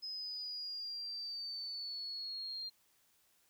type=exponential sweep; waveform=sine; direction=down; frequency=5090 to 4186 Hz; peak=-40 dBFS; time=0.02-2.7 s; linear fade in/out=20 ms; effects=white hiss -72 dBFS RMS until 3.49 s